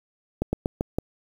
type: slowing click train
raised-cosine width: 2 ms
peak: -10 dBFS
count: 5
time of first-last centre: 0.42-0.985 s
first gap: 110 ms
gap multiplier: 1.17
effects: 7-bit